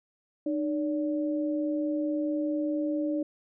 sine tone pair together, 304.1 / 574 Hz, D#4 / D5, -40 / -40 cents, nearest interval major seventh, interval 1100 cents, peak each -27 / -33 dBFS, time 0.46-3.23 s, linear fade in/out 5 ms, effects none

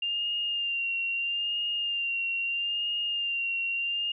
sine tone with vibrato, 2794 Hz, F7, in tune, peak -27 dBFS, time 0.02-4.12 s, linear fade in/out 5 ms, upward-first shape sine, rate 0.77 Hz, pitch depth 32 cents each way, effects none

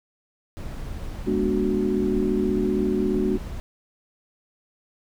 brown noise, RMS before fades -33 dBFS, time 0.57-3.6 s, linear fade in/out 0 ms
sine chord, G# half-diminished seventh, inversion none, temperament equal with one note detuned, 207.7 / 242.7 / 293.7 / 370 Hz, G#3 / B3 / D4 / F#4, 0 / -30 / 0 / 0 cents, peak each -25 / -28 / -27 / -24 dBFS, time 1.26-3.38 s, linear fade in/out 20 ms
effects none

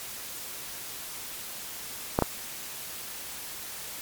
clicks, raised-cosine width 1 ms, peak -7 dBFS, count 2, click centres 2.189 / 2.223 s, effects white hiss -39 dBFS RMS until 4.01 s + MP3 96 kbps

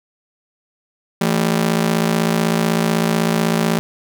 sawtooth ring-modulated tone, 195.9 Hz, G3, 1 cent flat, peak -8 dBFS, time 1.21-3.79 s, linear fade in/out 0 ms, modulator 28 Hz, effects none

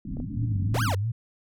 white low-pass noise, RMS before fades -33 dBFS, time 0.05-0.93 s, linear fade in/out 5 ms, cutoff 290 Hz, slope 96 dB/octave
clicks, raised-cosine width 2 ms, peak -27 / -26 dBFS, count 2, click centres 0.17 / 0.201 s
sine tone with vibrato, 105.4 Hz, G#2, 26 cents sharp, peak -24 dBFS, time 0.36-1.12 s, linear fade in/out 10 ms, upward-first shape sine, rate 3 Hz, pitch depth 180 cents each way
40% pulse linear two-way sweep, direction up then down, 227 to 1661.2 to 409.4 Hz, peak -26 dBFS, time 0.74-0.95 s, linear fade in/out 5 ms, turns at 0.83 s
effects none

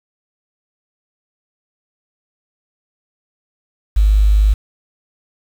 sine tone with quantisation, 51.5 Hz, G#1, 14 cents flat, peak -8 dBFS, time 3.96-4.54 s, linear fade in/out 10 ms, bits 6, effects none

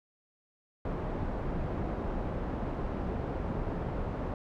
pink low-pass noise, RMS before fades -34 dBFS, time 0.85-4.34 s, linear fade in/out 2 ms, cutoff 850 Hz, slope 12 dB/octave, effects none

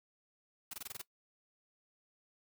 white noise bursts, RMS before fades -43 dBFS, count 7, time 0.71-1.017 s, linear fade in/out 5 ms, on 25 ms, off 22 ms, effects noise-tail reverb RT60 0.1 s tail -19 dB re dry

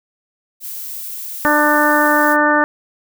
violet noise, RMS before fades -28 dBFS, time 0.6-2.37 s, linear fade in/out 50 ms
harmonic tone, 297.8 Hz, D4, 24 cents sharp, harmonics 1 / 2 / 3 / 4 / 5 / 6, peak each -18 / -18 / -18 / -18 / -18 / -18 dBFS, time 1.45-2.64 s, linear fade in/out 0 ms
effects none

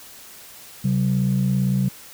sine tone pair together, 132.7 / 190.5 Hz, C3 / G3, +25 / -49 cents, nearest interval tritone, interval 626 cents, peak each -19 dBFS, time 0.84-1.89 s, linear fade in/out 10 ms, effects tanh soft clip ceiling -12 dBFS + white hiss -43 dBFS RMS until 2.13 s

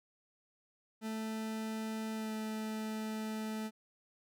40% pulse tone with pitch glide, 220 to 217.9 Hz, A3 to A3, 0 to -17 cents, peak -36 dBFS, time 1.01-3.71 s, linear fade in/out 50 ms, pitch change -17 cents, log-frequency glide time 2.14-2.33 s, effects none

